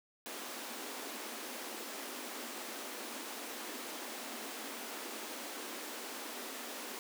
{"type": "high-pass noise", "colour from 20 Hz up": "pink", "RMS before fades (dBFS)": -44, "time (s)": [0.26, 6.99], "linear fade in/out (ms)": 0, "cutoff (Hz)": 220, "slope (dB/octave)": 96, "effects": []}